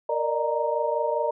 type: tone cluster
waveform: sine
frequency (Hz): 464.2 / 588 / 613 / 932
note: A#4 / D5 / D#5 / A#5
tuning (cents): -7 / +2 / -26 / -1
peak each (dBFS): -28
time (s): 0.09-1.31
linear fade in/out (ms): 5
effects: none